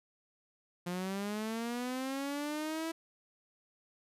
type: linear sweep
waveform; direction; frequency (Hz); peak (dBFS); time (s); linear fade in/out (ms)
sawtooth; up; 174.1 to 329.6; -31; 0.86-2.92; 10
effects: resampled to 32000 Hz